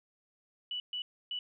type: tone bursts at uneven times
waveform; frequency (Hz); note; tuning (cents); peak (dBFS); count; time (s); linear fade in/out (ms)
sine; 2958; F#7; -1; -34; 3; 0.71-0.8 / 0.93-1.02 / 1.31-1.39; 2
effects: none